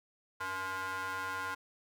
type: ring-modulated tone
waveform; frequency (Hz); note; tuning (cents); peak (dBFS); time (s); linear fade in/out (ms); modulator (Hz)
35% pulse; 188.5; F#3; +32; -31; 0.4-1.55; 10; 1230
effects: none